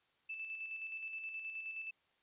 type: tone with tremolo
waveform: sine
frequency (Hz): 2637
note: E7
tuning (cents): 0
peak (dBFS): -40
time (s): 0.29-1.91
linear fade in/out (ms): 10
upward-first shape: square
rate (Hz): 9.5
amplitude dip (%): 40
effects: white hiss -75 dBFS RMS until 2.22 s + resampled to 8000 Hz